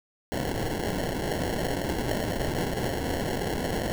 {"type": "noise with sample-and-hold", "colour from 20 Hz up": "blue", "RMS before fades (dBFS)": -29, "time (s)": [0.32, 3.92], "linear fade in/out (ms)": 0, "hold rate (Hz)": 1225, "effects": []}